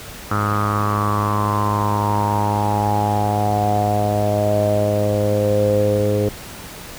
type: tone with low-pass filter sweep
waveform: sawtooth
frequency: 103.83 Hz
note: G#2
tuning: in tune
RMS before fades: -18 dBFS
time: 0.31-6.29 s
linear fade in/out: 5 ms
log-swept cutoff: 1300 to 470 Hz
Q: 9.5
effects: pink hiss -35 dBFS RMS until 6.98 s